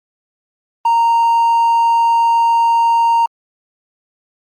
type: tone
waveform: triangle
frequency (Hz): 927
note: A#5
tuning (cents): -10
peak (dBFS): -7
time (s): 0.85-3.26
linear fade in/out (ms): 5
effects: tanh soft clip ceiling -3 dBFS + Opus 32 kbps